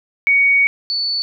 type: tone pair in turn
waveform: sine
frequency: 2240 / 4470 Hz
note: C#7 / C#8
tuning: +18 / +14 cents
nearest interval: octave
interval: 1196 cents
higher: second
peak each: -10 / -17 dBFS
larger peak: first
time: 0.27-0.67 / 0.9-1.22 s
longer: first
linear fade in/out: 0 ms
effects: none